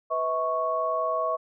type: tone cluster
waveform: sine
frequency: 498.3 / 643 / 1107 Hz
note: B4 / E5 / C#6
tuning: +15 / -43 / -3 cents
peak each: -33 / -27 / -27 dBFS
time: 0.1-1.37 s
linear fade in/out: 20 ms
effects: none